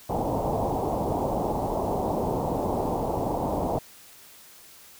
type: low-pass noise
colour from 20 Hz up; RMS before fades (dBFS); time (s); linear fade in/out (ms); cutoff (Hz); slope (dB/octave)
white; -27; 0.09-3.79; 10; 910; 48
effects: white hiss -50 dBFS RMS until 4.99 s